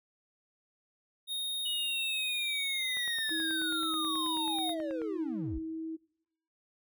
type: tone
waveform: square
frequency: 3716 Hz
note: A#7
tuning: 6 cents flat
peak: -33 dBFS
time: 1.27-4.75 s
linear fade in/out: 50 ms
type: linear sweep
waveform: triangle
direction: down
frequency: 2960 to 41.2 Hz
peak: -33 dBFS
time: 1.65-5.59 s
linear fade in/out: 10 ms
type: click train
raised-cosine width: 0.5 ms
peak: -32 dBFS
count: 20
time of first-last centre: 2.97-5.017 s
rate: 9.28 Hz
type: tone with vibrato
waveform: sine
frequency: 320.9 Hz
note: E4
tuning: 46 cents flat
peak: -35 dBFS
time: 3.3-5.97 s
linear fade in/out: 20 ms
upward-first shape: triangle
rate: 0.88 Hz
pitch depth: 8 cents each way
effects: noise-tail reverb RT60 0.8 s tail -24 dB re dry